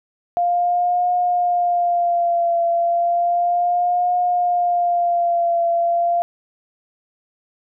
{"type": "tone with vibrato", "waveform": "sine", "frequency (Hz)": 698.5, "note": "F5", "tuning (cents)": 0, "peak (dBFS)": -15, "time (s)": [0.37, 6.22], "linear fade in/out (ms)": 0, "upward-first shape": "triangle", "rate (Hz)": 0.33, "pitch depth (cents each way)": 44, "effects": []}